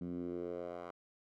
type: tone with band-pass filter sweep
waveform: 10% pulse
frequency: 87.5 Hz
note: F2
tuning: 4 cents sharp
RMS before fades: -42 dBFS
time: 0.01-0.91 s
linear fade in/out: 5 ms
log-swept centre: 200 to 900 Hz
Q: 2.6
effects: none